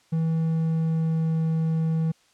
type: tone with pitch glide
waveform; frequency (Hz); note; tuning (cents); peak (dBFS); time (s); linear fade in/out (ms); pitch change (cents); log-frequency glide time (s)
triangle; 162.2 to 161.17; E3 to E3; -28 to -39; -19; 0.12-2.12; 10; -11; 0.32-1.41
effects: white hiss -61 dBFS RMS until 2.33 s + low-pass 7000 Hz 12 dB/octave